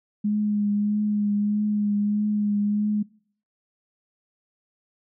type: tone with vibrato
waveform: sine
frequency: 207.7 Hz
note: G#3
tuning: in tune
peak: -20 dBFS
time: 0.24-3.03 s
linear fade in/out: 10 ms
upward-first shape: triangle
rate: 1.6 Hz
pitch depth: 26 cents each way
effects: noise-tail reverb RT60 0.6 s tail -24 dB re dry